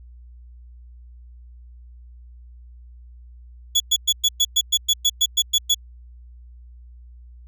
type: tone bursts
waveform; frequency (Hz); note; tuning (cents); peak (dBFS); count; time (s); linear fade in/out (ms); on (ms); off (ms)
30% pulse; 3388; G#7; +34; -12; 13; 3.75-5.746; 10; 52; 110
effects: added 60 Hz sine -41 dBFS peak until 7.47 s